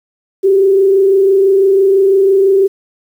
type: tone with frequency modulation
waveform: sine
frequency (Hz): 388.9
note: G4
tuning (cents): -14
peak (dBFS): -6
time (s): 0.43-2.68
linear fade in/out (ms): 20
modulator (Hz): 26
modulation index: 0.44
effects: 7-bit